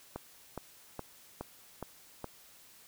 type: click train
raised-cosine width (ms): 1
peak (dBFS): -24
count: 6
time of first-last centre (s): 0.16-2.243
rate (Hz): 2.4
effects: white hiss -58 dBFS RMS until 2.87 s